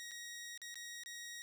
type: tone with dropouts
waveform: 15% pulse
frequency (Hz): 1890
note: A#6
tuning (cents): +23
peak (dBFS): -40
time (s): 0-1.42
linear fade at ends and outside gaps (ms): 0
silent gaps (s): 0.111-0.116 / 0.576-0.617 / 0.743-0.756 / 1.035-1.06
effects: none